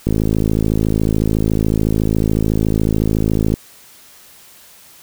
click train, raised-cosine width 3 ms, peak -3 dBFS, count 188, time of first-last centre 0.07-3.539 s, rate 53.9 Hz, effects white hiss -44 dBFS RMS until 5.02 s

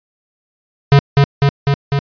square tone with echo, 140.7 Hz, C#3, 26 cents sharp, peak -5 dBFS, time 0.92-0.99 s, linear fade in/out 0 ms, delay 250 ms, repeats 4, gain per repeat -2 dB, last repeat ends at 1.99 s, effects resampled to 11025 Hz

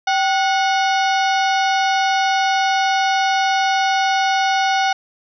harmonic tone with a mistuned harmonic, 730 Hz, F#5, 24 cents flat, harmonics 1 / 2 / 3 / 4 / 5 / 6 / 7 / 8, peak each -16 / -22 / -26 / -28 / -30 / -32 / -33 / -34 dBFS, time 0.07-4.93 s, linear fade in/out 5 ms, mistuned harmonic 1, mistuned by +100 cents, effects none

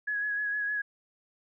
sine tone with vibrato, 1676 Hz, G#6, 15 cents sharp, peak -28 dBFS, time 0.07-0.82 s, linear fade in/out 10 ms, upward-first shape sine, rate 6.5 Hz, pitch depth 26 cents each way, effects none

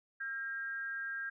sine tone with amplitude modulation, 1607 Hz, G6, 43 cents sharp, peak -34 dBFS, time 0.2-1.3 s, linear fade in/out 10 ms, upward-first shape sine, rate 262 Hz, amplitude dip 55%, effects none

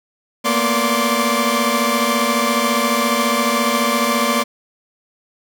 sawtooth tone cluster, 227.9 / 242.4 / 578 / 1051 / 1167 Hz, A#3 / B3 / D5 / C6 / D6, -39 / -32 / -28 / +7 / -11 cents, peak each -18 dBFS, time 0.44-4.44 s, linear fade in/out 20 ms, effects none

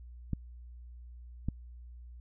clicks, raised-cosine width 5 ms, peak -19 dBFS, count 2, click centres 0.333 / 1.486 s, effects added 60 Hz sine -46 dBFS peak until 2.2 s

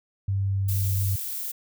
sine tone with pitch glide, 98 to 97.21 Hz, G2 to G2, 0 to -14 cents, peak -22 dBFS, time 0.28-1.16 s, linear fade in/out 5 ms, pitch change -14 cents, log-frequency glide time 0.42-0.7 s
violet noise, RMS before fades -32 dBFS, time 0.68-1.52 s, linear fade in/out 10 ms
effects none

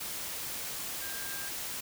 sine tone in noise, 1600 Hz, G6, 35 cents sharp, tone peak -44 dBFS, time 1.01-1.49 s, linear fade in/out 10 ms, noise white, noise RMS -38 dBFS, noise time 0-1.81 s, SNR -9 dB, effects none

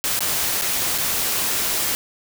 white noise with dropouts, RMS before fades -22 dBFS, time 0.04-1.95 s, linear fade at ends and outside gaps 0 ms, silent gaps 0.191-0.206 / 0.613-0.62 / 0.979-0.984 s, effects none

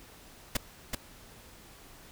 pink noise with echo, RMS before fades -26 dBFS, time 0.55-0.57 s, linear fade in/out 5 ms, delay 380 ms, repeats 1, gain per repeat -4 dB, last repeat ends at 0.95 s, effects pink hiss -53 dBFS RMS until 2.11 s

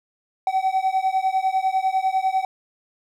triangle beating tone pair, 756 / 766 Hz, F#5 / G5, +37 / -40 cents, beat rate 10 Hz, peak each -20 dBFS, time 0.47-2.45 s, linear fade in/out 2 ms, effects none

